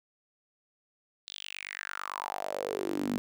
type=tone with high-pass filter sweep; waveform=sawtooth; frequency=49 Hz; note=G1; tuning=in tune; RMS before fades=-36 dBFS; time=1.27-3.18 s; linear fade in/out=0 ms; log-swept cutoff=3900 to 220 Hz; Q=5.8; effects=none